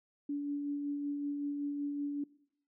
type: tone with tremolo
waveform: sine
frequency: 287.4 Hz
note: D4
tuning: 37 cents flat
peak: -32 dBFS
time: 0.29-2.24 s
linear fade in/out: 5 ms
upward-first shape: sine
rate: 5.3 Hz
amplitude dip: 30%
effects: noise-tail reverb RT60 0.7 s tail -21 dB re dry